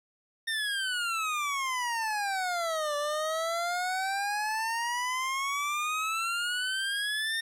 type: exponential two-way sweep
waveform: 25% pulse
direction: down then up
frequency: 1830 to 580 to 1830 Hz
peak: -25 dBFS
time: 0.47-7.41 s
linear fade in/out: 10 ms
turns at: 2.96 s
effects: low-pass 11000 Hz 12 dB/octave + 10-bit